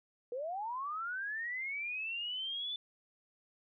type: linear sweep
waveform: sine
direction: up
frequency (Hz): 466.2 to 3520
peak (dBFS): -36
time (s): 0.32-2.76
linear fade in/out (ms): 2
effects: none